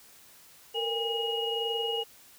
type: tone cluster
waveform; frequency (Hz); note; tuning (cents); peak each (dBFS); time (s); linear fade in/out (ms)
sine; 455.8 / 477.4 / 814 / 2885; A#4 / A#4 / G#5 / F#7; -39 / +41 / -35 / -44; -32 / -40 / -37 / -31; 0.74-2.04; 20
effects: white hiss -55 dBFS RMS until 2.38 s